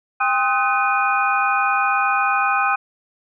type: tone cluster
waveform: sine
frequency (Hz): 796 / 1050 / 1263 / 1508 / 2468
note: G5 / C6 / D#6 / F#6 / D#7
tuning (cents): +26 / +6 / +26 / +32 / -15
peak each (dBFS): -21 / -26 / -20 / -23 / -24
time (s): 0.2-2.76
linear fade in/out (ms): 10
effects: none